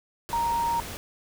sine tone in noise, 933 Hz, A#5, 1 cent sharp, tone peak -23 dBFS, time 0.33-0.8 s, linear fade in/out 0 ms, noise pink, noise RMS -37 dBFS, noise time 0.29-0.97 s, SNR +11 dB, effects none

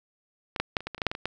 clicks, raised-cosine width 0.3 ms, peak -15 / -9 / -8 / -24 / -17 / -20 / -27 / -12 / -6 / -16 / -19 / -12 dBFS, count 12, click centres 0.562 / 0.6 / 0.768 / 0.806 / 0.87 / 0.947 / 0.98 / 1.018 / 1.067 / 1.115 / 1.151 / 1.256 s, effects none

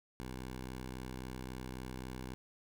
10% pulse tone, 63.7 Hz, C2, 46 cents flat, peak -34 dBFS, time 0.2-2.34 s, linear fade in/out 0 ms, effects none

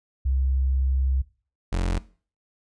sine / 35% pulse tone pair in turn, 66 / 44.22 Hz, C2 / F1, +16 / +22 cents, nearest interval perfect fifth, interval 694 cents, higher first, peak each -20 dBFS, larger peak neither, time 0.25-1.22 / 1.72-1.99 s, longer first, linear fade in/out 10 ms, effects noise-tail reverb RT60 0.4 s tail -19 dB re dry + resampled to 22050 Hz

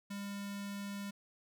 square tone with notch filter, 200.8 Hz, G3, 42 cents sharp, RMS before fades -42 dBFS, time 0.1-1.11 s, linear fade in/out 10 ms, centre 450 Hz, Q 0.52, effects none

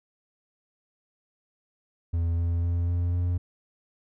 triangle tone with pitch steps, 84.2 / 85.18 / 86.17 / 87.17 / 88.18 Hz, E2 / F2 / F2 / F2 / F2, +37 / -43 / -23 / -3 / +17 cents, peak -21 dBFS, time 2.13-3.38 s, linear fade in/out 10 ms, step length 250 ms, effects none

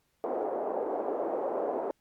white band-pass noise, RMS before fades -32 dBFS, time 0.24-1.91 s, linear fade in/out 0 ms, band 350 to 680 Hz, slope 24 dB/octave, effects pink hiss -74 dBFS RMS until 2 s + Opus 48 kbps

